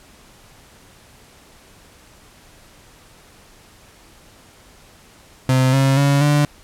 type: tone with pitch steps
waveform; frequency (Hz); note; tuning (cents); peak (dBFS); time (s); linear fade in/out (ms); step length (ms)
35% pulse; 129.9 / 135.26 / 140.84 / 146.65; C3 / C#3 / C#3 / D3; -12 / -42 / +28 / -2; -11; 5.49-6.45; 2; 240
effects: pink hiss -48 dBFS RMS until 6.63 s + low-pass 12000 Hz 12 dB/octave